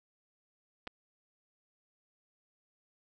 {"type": "clicks", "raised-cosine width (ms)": 0.3, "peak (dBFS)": [-27, -24], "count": 2, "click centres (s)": [0.871, 0.875], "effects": []}